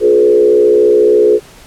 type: tone with frequency modulation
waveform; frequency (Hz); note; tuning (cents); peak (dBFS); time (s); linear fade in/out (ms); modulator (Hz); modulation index
sine; 425.4; G#4; +42; -5; 0-1.4; 50; 63.5; 0.98
effects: pink hiss -39 dBFS RMS until 1.66 s + low-pass 12000 Hz 12 dB/octave